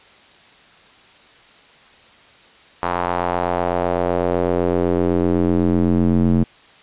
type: tone with band-pass filter sweep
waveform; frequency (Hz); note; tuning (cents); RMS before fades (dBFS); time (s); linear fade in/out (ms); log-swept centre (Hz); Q
square; 43.96; F1; +12; -18; 2.82-6.44; 10; 1000 to 210; 1.9
effects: white hiss -48 dBFS RMS until 6.82 s + resampled to 8000 Hz